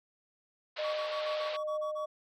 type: band-pass noise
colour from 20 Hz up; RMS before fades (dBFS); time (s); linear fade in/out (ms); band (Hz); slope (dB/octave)
white; -42; 0.76-1.57; 10; 450 to 4400; 48
type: tone with tremolo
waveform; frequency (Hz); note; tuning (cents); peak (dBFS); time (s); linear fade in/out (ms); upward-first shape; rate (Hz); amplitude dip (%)
sine; 612; D#5; -29; -31; 0.78-2.06; 10; triangle; 2.3; 35
type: tone bursts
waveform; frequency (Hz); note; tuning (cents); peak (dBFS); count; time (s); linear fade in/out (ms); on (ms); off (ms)
triangle; 1129; C#6; +31; -36; 9; 0.83-2.06; 20; 110; 30
effects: none